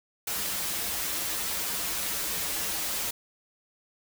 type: noise with comb filter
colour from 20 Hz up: white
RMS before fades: -31 dBFS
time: 0.27-3.11 s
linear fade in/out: 5 ms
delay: 7.9 ms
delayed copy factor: -1
effects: none